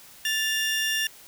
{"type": "tone pair together", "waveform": "30% pulse", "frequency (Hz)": [1759, 2805], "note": ["A6", "F7"], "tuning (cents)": [-1, 7], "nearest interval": "minor sixth", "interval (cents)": 808, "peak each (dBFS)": -24, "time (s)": [0.25, 1.07], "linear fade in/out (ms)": 2, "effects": ["white hiss -49 dBFS RMS until 1.27 s"]}